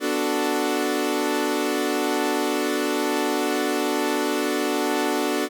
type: chord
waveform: sawtooth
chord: B minor seventh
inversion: none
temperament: equal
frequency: 246.9 / 293.7 / 370 / 440 Hz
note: B3 / D4 / F#4 / A4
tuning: 0 / 0 / 0 / 0 cents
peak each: -26 / -21 / -23 / -24 dBFS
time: 0-5.49 s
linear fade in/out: 50 ms
effects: none